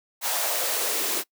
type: noise with high-pass filter sweep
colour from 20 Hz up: white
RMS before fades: -26 dBFS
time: 0.21-1.24 s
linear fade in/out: 50 ms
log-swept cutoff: 770 to 310 Hz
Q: 2.9
effects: noise-tail reverb RT60 0.1 s tail -23 dB re dry